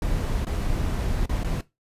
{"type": "noise with dropouts", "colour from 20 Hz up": "brown", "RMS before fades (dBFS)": -25, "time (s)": [0.02, 1.61], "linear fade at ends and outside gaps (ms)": 2, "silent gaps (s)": [[0.449, 0.468], [1.258, 1.293], [1.434, 1.445]], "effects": ["noise-tail reverb RT60 0.2 s tail -17 dB re dry", "resampled to 32000 Hz"]}